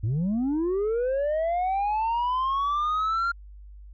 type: linear sweep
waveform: sine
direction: up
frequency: 97.5 to 1400 Hz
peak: -20 dBFS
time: 0.03-3.32 s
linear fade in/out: 10 ms
effects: tanh soft clip ceiling -22 dBFS + added 50 Hz sine -42 dBFS peak until 3.93 s